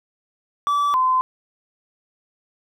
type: tone pair in turn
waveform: triangle / sine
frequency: 1155 / 1027.7 Hz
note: D6 / C6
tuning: -29 / -31 cents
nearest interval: major second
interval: 202 cents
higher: first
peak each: -15 dBFS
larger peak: neither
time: 0.67-0.94 / 0.94-1.21 s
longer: neither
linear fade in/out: 0 ms
effects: none